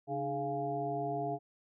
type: harmonic tone with a mistuned harmonic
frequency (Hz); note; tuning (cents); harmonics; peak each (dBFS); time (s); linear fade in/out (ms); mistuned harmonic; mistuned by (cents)
139.1; C#3; +6; 1 / 2 / 3 / 5 / 6; -41 / -41 / -39 / -35 / -46; 0.07-1.39; 50; 2; +130
effects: none